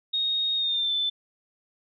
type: tone with pitch glide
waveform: sine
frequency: 3729 to 3524 Hz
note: A#7 to A7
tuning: 0 to +2 cents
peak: -23 dBFS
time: 0.13-1.1 s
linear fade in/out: 10 ms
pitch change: -98 cents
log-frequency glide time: 0.56-0.93 s
effects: none